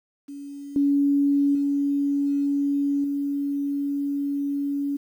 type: tone with level steps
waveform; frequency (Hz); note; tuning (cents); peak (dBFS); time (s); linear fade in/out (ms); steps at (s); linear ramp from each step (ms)
sine; 282.7; C#4; +34; -34 / -17 / -20 / -23; 0.28-4.97; 10; 0.76 / 1.55 / 3.04; 2
effects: 9-bit